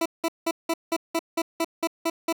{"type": "tone bursts", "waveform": "20% pulse", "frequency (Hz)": 330.7, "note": "E4", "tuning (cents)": 6, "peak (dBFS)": -17, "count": 11, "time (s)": [0.01, 2.327], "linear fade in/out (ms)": 5, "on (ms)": 47, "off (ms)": 180, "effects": []}